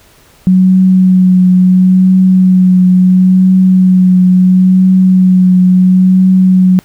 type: tone with vibrato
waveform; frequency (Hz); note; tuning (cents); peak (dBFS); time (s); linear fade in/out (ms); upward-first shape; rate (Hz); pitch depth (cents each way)
sine; 184.9; F#3; -1; -3; 0.47-6.79; 0; triangle; 0.73; 21
effects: pink hiss -44 dBFS RMS until 6.84 s